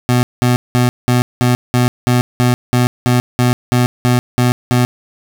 25% pulse tone bursts, 123.47 Hz, B2, in tune, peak -6 dBFS, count 15, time 0.09-4.85 s, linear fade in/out 0 ms, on 140 ms, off 190 ms, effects none

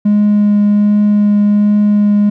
triangle tone with vibrato, 207.1 Hz, G#3, 5 cents flat, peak -4 dBFS, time 0.05-2.3 s, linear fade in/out 10 ms, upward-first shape triangle, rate 1.3 Hz, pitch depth 9 cents each way, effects tanh soft clip ceiling -2 dBFS

